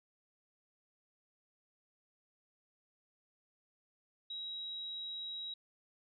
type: tone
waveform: sine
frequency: 3844 Hz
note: B7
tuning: 48 cents flat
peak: -40 dBFS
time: 4.3-5.54 s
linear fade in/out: 5 ms
effects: none